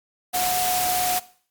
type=tone in noise; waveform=sine; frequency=728 Hz; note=F#5; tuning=28 cents flat; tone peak=-22 dBFS; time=0.33-1.2 s; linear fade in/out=20 ms; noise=white; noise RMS=-25 dBFS; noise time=0.33-1.2 s; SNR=0 dB; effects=noise-tail reverb RT60 0.5 s tail -18 dB re dry + MP3 96 kbps